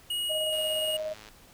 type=tone with pitch glide; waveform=square; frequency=2891 to 2873 Hz; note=F#7 to F7; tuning=-41 to +48 cents; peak=-29 dBFS; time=0.1-0.97 s; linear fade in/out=5 ms; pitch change=-11 cents; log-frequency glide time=0.42-0.6 s
type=tone with tremolo; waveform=sine; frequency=622.3 Hz; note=D#5; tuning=in tune; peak=-29 dBFS; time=0.29-1.14 s; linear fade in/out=20 ms; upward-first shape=square; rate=17 Hz; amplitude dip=30%
type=click train; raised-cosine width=0.2 ms; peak=-30 dBFS; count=82; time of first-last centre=0.53-1.287 s; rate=107 Hz
effects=pink hiss -55 dBFS RMS until 1.53 s